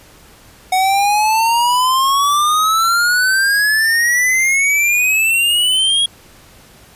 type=exponential sweep; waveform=square; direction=up; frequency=740 to 3322 Hz; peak=-12 dBFS; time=0.72-6.06 s; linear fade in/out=5 ms; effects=pink hiss -44 dBFS RMS until 6.95 s + resampled to 32000 Hz